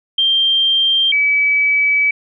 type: tone pair in turn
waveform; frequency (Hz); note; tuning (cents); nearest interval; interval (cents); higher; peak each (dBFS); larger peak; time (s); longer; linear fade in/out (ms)
sine; 3170 / 2289; G7 / D7; +19 / -45; tritone; 564; first; -11; neither; 0.18-1.12 / 1.12-2.11; second; 5
effects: none